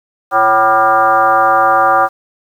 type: tone with frequency modulation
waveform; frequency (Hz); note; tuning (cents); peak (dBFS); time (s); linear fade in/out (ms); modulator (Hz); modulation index
sine; 980; B5; -14; -7; 0.31-2.09; 50; 213; 1.9
effects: 7-bit